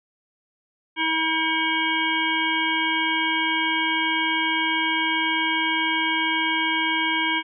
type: harmonic tone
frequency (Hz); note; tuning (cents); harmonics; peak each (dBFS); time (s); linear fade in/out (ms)
320.9; E4; -46; 1 / 3 / 5 / 7 / 9 / 10; -29 / -26 / -28 / -25 / -31 / -28; 0.96-7.43; 50
effects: none